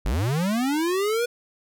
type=linear sweep; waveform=square; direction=up; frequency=39.34 to 488.6 Hz; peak=-22 dBFS; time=0.05-1.26 s; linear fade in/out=10 ms; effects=none